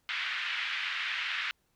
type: band-pass noise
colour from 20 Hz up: pink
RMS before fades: -34 dBFS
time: 0.09-1.51 s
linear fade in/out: 0 ms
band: 1600 to 3200 Hz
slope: 24 dB/octave
effects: pink hiss -74 dBFS RMS until 1.75 s